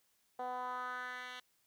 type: tone with band-pass filter sweep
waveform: 10% pulse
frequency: 250.2 Hz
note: B3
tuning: 23 cents sharp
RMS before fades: -42 dBFS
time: 0.39-1.4 s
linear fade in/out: 5 ms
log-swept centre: 680 to 2700 Hz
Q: 2.7
effects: white hiss -75 dBFS RMS until 1.66 s